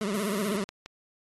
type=tone with vibrato; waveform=25% pulse; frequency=203.4 Hz; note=G#3; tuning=36 cents flat; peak=-24 dBFS; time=0.01-0.64 s; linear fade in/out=2 ms; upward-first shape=triangle; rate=16 Hz; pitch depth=160 cents each way
type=noise; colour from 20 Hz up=violet; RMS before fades=-38 dBFS; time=0.14-0.57 s; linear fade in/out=0 ms
type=click train; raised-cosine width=0.2 ms; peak=-23 dBFS; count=4; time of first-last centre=0.35-0.86 s; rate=5.88 Hz
effects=AAC 32 kbps